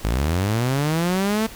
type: linear sweep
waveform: sawtooth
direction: up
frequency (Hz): 49 to 225.5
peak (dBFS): -15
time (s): 0.04-1.47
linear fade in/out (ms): 10
effects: pink hiss -40 dBFS RMS until 1.55 s